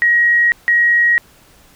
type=tone pair in turn; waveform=sine; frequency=1895 / 1895 Hz; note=A#6 / A#6; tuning=+28 / +28 cents; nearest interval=unison; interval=0 cents; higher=neither; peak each=-9 dBFS; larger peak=neither; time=0.02-0.52 / 0.68-1.18 s; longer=neither; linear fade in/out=0 ms; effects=pink hiss -48 dBFS RMS until 1.75 s